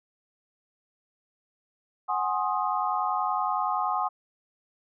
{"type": "chord", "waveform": "sine", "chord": "Ab dominant seventh", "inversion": "third", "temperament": "equal with one note detuned", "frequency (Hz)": [740, 830.6, 1061.1, 1244.5], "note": ["Gb5", "Ab5", "C6", "Eb6"], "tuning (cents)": [0, 0, 24, 0], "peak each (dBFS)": -30, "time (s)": [2.08, 4.09], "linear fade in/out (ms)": 20, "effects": []}